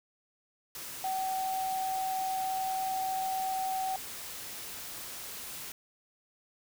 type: tone in noise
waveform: sine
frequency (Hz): 760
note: F#5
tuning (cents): +46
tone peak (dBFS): -30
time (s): 1.04-3.96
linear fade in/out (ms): 2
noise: white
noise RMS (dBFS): -42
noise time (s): 0.75-5.72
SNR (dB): +9
effects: none